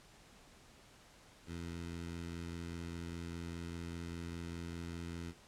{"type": "tone with notch filter", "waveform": "15% pulse", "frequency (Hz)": 85, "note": "F2", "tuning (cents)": -46, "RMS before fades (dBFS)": -44, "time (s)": [1.46, 5.34], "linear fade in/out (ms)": 50, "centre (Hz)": 760, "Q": 1.4, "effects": ["pink hiss -61 dBFS RMS until 5.47 s", "low-pass 9000 Hz 12 dB/octave"]}